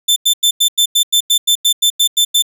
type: tone bursts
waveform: sawtooth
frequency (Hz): 3544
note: A7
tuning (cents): +12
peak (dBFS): -6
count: 14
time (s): 0.08-2.424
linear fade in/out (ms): 10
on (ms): 82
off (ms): 92
effects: none